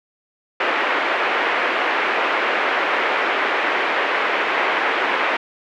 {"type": "band-pass noise", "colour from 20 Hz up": "white", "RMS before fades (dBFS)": -20, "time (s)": [0.6, 5.37], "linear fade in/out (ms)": 5, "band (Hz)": [330, 2300], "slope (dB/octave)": 24, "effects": []}